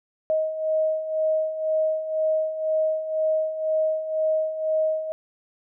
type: beating tone pair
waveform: sine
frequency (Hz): 627 / 629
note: D#5 / D#5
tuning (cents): +13 / +19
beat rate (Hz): 2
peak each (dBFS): -28 / -22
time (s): 0.3-5.12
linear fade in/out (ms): 0
effects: none